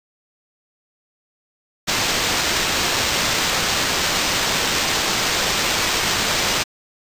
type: noise with sample-and-hold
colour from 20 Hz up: white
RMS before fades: -20 dBFS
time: 1.87-6.64 s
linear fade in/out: 20 ms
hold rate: 11025 Hz
effects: resampled to 32000 Hz